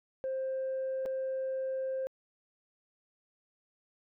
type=tone with dropouts; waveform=sine; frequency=527 Hz; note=C5; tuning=12 cents sharp; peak=-30 dBFS; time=0.24-2.07 s; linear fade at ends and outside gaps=0 ms; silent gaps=1.055-1.06 s; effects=tanh soft clip ceiling -29 dBFS